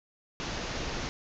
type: low-pass noise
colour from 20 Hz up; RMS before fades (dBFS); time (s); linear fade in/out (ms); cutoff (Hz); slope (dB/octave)
pink; -35; 0.4-1.09; 0; 6700; 96
effects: none